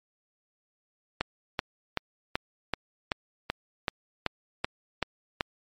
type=click train; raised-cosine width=0.3 ms; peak=-10 dBFS; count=12; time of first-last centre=1.21-5.408 s; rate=2.62 Hz; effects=MP3 64 kbps

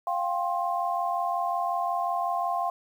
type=chord; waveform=sine; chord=F suspended second; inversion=none; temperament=equal with one note detuned; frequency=698.5 / 784 / 1058.7 Hz; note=F5 / G5 / C6; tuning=0 / 0 / +20 cents; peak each=-28 / -31 / -30 dBFS; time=0.07-2.7 s; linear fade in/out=2 ms; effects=9-bit

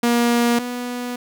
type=tone pair in turn; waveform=sawtooth; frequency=237.7 / 245.2 Hz; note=A#3 / B3; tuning=+34 / -12 cents; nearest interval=minor second; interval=54 cents; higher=second; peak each=-11 / -21 dBFS; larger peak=first; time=0.03-0.59 / 0.59-1.16 s; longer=second; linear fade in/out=5 ms; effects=none

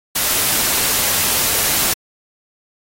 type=noise; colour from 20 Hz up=white; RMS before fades=-17 dBFS; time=0.15-1.94 s; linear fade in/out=10 ms; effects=AAC 48 kbps

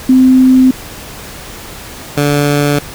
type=tone pair in turn; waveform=sine / 15% pulse; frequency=258.4 / 145.02 Hz; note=C4 / D3; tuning=-21 / -22 cents; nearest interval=minor seventh; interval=1001 cents; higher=first; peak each=-3 dBFS; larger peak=neither; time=0.09-0.71 / 2.17-2.79 s; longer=neither; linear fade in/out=5 ms; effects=pink hiss -29 dBFS RMS until 2.94 s

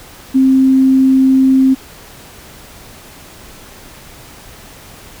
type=tone; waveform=sine; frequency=264.2 Hz; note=C4; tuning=17 cents sharp; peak=-6 dBFS; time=0.34-1.75 s; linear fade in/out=20 ms; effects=pink hiss -37 dBFS RMS until 5.2 s

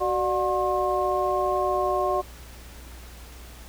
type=tone cluster; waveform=sine; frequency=373.5 / 595 / 727 / 1072 Hz; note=F#4 / D5 / F#5 / C6; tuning=+16 / +22 / -31 / +42 cents; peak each=-27 dBFS; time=0-2.22 s; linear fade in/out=20 ms; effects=added 60 Hz sine -42 dBFS peak until 3.68 s + pink hiss -47 dBFS RMS until 3.68 s

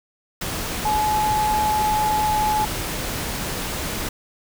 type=tone in noise; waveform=sine; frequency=852 Hz; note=G#5; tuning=44 cents sharp; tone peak=-18 dBFS; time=0.85-2.65 s; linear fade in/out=5 ms; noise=pink; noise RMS=-27 dBFS; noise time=0.41-4.09 s; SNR=+6 dB; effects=none

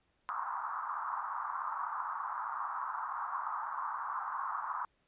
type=band-pass noise; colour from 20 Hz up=pink; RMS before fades=-38 dBFS; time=0.29-4.85 s; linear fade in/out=0 ms; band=930 to 1300 Hz; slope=48 dB/octave; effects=pink hiss -75 dBFS RMS until 5.07 s + resampled to 8000 Hz

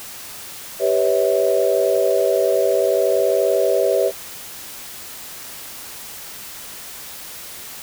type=chord; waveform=sine; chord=C# half-diminished seventh; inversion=second; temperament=equal with one note detuned; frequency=392 / 493.9 / 554.4 / 646.1 Hz; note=G4 / B4 / C#5 / E5; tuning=0 / 0 / 0 / -35 cents; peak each=-20 dBFS; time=0.79-4.12 s; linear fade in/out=50 ms; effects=white hiss -35 dBFS RMS until 7.82 s

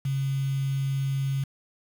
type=tone with quantisation; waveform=sine; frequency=136.1 Hz; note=C#3; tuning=31 cents flat; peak=-24 dBFS; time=0.05-1.44 s; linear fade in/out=5 ms; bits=7; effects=none

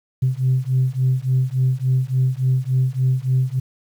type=beating tone pair; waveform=sine; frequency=127.9 / 131.4 Hz; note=C3 / C3; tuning=-39 / +8 cents; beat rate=3.5 Hz; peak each=-18 dBFS; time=0.22-3.6 s; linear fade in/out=10 ms; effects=tanh soft clip ceiling -10 dBFS + 8-bit

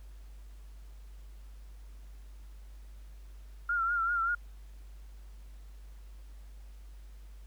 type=tone with vibrato; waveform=sine; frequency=1384 Hz; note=F6; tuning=16 cents flat; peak=-27 dBFS; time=3.69-4.35 s; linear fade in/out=5 ms; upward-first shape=triangle; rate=5.2 Hz; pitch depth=75 cents each way; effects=added 50 Hz sine -46 dBFS peak until 7.46 s + pink hiss -65 dBFS RMS until 7.46 s

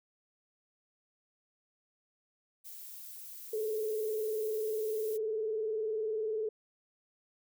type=noise; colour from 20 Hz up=violet; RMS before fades=-47 dBFS; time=2.64-5.18 s; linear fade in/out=20 ms
type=tone with vibrato; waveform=sine; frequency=434.9 Hz; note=A4; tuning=20 cents flat; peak=-31 dBFS; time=3.53-6.49 s; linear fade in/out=5 ms; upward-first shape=square; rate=20 Hz; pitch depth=46 cents each way
effects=none

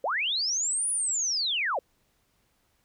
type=linear two-way sweep; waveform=sine; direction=up then down; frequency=460.5 to 9956 to 460.5 Hz; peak=-25 dBFS; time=0.04-1.79 s; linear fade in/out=2 ms; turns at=0.9 s; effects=pink hiss -70 dBFS RMS until 2.84 s

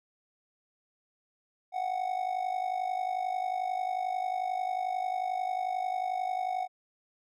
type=tone with amplitude modulation; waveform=triangle; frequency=740 Hz; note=F#5; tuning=in tune; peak=-24 dBFS; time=1.72-6.68 s; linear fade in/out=50 ms; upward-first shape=sine; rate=51.2 Hz; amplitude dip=75%; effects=none

